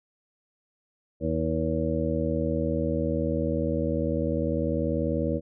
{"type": "harmonic tone", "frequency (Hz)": 80.1, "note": "E2", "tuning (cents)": -49, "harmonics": [1, 2, 3, 4, 6, 7], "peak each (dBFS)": [-31, -31, -31, -31, -31, -31], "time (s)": [1.2, 5.41], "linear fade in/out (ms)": 50, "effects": []}